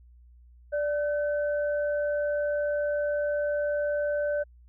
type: tone pair together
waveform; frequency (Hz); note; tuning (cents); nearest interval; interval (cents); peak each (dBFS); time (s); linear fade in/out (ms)
sine; 587.3 / 1526.8; D5 / G6; 0 / -46; octave + perfect fourth; 1654; -25 / -36; 0.72-4.44; 20
effects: added 60 Hz sine -51 dBFS peak until 4.68 s